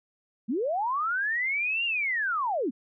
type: linear two-way sweep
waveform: sine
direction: up then down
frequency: 195 to 2829 to 206.8 Hz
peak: -25 dBFS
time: 0.48-2.71 s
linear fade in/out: 20 ms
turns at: 1.85 s
effects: none